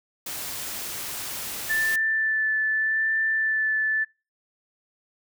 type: noise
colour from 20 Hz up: white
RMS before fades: -33 dBFS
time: 0.26-1.96 s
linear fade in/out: 5 ms
type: tone with vibrato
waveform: sine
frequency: 1760 Hz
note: A6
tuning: in tune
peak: -21 dBFS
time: 1.69-4.05 s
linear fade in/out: 20 ms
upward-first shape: sine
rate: 0.83 Hz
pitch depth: 13 cents each way
effects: noise-tail reverb RT60 0.3 s tail -24 dB re dry